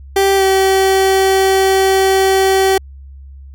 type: tone with pitch glide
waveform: 30% pulse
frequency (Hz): 390.8 to 384.1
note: G4 to G4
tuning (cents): -5 to -35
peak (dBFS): -7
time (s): 0.16-2.78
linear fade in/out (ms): 5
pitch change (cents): -30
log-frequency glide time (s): 0.36-0.43
effects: added 68 Hz sine -32 dBFS peak until 3.54 s